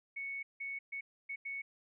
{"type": "tone bursts at uneven times", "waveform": "sine", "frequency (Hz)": 2216, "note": "C#7", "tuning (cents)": -1, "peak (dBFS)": -38, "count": 5, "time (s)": [[0.16, 0.43], [0.6, 0.79], [0.92, 1.01], [1.29, 1.36], [1.45, 1.62]], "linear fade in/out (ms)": 10, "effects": []}